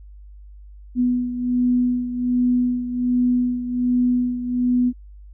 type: beating tone pair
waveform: sine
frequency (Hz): 246.9 / 248.2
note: B3 / B3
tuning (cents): 0 / +9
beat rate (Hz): 1.3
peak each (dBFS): -18 / -24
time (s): 0.95-4.93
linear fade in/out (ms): 50
effects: added 50 Hz sine -39 dBFS peak until 5.33 s